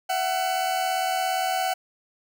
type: tone pair together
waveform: 40% pulse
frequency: 671 / 748.4 Hz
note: E5 / F#5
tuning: +31 / +20 cents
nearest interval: major second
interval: 189 cents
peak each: -30 / -23 dBFS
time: 0.09-1.74 s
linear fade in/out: 10 ms
effects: none